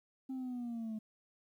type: linear sweep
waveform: sine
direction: down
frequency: 265.6 to 214.9 Hz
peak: -35 dBFS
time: 0.29-0.99 s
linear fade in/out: 10 ms
effects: tanh soft clip ceiling -37 dBFS + 12-bit